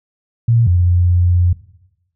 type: tone pair in turn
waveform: sine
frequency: 116.54 / 88.38 Hz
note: A#2 / F2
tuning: 0 / +21 cents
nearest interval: perfect fourth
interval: 479 cents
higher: first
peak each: -9 dBFS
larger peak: neither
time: 0.48-0.67 / 0.67-1.53 s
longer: second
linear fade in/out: 5 ms
effects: noise-tail reverb RT60 0.9 s tail -17 dB re dry